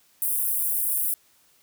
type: high-pass noise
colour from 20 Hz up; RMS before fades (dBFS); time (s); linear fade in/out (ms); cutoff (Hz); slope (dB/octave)
pink; -25; 0.22-1.14; 0; 9700; 48
effects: white hiss -61 dBFS RMS until 1.62 s